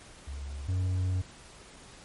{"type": "tone pair in turn", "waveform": ["sine", "triangle"], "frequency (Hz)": [69.8, 92.46], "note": ["C#2", "F#2"], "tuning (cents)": [13, -1], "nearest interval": "perfect fourth", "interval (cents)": 486, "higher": "second", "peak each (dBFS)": [-35, -24], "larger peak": "second", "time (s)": [[0.27, 0.68], [0.68, 1.22]], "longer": "second", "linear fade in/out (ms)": 10, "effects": ["pink hiss -51 dBFS RMS until 2.04 s", "MP3 48 kbps"]}